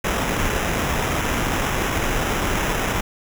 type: noise with sample-and-hold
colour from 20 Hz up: pink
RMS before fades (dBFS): -22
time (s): 0.04-3.01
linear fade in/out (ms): 5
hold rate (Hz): 4410
effects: none